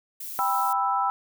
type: noise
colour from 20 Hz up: violet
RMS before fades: -36 dBFS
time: 0.2-0.73 s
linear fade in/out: 5 ms
type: chord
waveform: sine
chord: E minor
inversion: first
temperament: just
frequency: 791.1 / 988.9 / 1318.5 Hz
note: G5 / B5 / E6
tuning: +16 / +2 / 0 cents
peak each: -26 dBFS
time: 0.39-1.1 s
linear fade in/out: 0 ms
effects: none